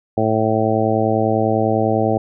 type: harmonic tone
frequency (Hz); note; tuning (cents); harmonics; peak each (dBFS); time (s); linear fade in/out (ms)
110; A2; 0; 1 / 2 / 3 / 4 / 5 / 6 / 7; -22 / -22 / -22 / -22 / -22 / -22 / -22; 0.17-2.18; 5
effects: none